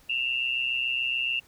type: tone pair together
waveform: sine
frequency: 2693 / 2820 Hz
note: E7 / F7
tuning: +36 / +16 cents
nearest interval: minor second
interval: 80 cents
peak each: -27 / -29 dBFS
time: 0.09-1.4 s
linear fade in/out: 10 ms
effects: pink hiss -58 dBFS RMS until 1.47 s